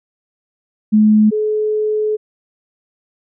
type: tone pair in turn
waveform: sine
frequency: 213.8 / 427.6 Hz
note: A3 / A4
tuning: -49 / -49 cents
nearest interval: octave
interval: 1200 cents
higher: second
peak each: -7 / -14 dBFS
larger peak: first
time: 0.92-1.31 / 1.31-2.17 s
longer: second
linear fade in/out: 20 ms
effects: none